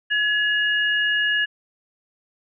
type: tone pair together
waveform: sine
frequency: 1692.8 / 2863 Hz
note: G#6 / F7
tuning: +33 / +42 cents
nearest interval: major sixth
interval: 909 cents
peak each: -19 / -24 dBFS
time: 0.1-1.46 s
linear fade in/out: 20 ms
effects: none